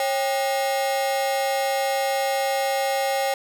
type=ring-modulated tone; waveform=45% pulse; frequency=670 Hz; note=E5; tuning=28 cents sharp; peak=-18 dBFS; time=0-3.34 s; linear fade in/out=2 ms; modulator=123 Hz; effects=none